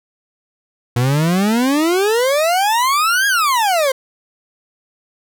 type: exponential two-way sweep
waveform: 40% pulse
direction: up then down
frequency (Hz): 117.1 to 1661 to 513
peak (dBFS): -12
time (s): 0.96-3.92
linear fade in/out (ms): 5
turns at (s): 3.27
effects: none